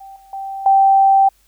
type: tone with level steps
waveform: sine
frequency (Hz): 780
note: G5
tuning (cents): -9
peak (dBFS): -34 / -43 / -24 / -8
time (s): 0-1.29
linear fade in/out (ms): 10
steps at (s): 0.16 / 0.33 / 0.66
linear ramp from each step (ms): 2
effects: added 50 Hz sine -58 dBFS peak until 1.47 s + white hiss -58 dBFS RMS until 1.47 s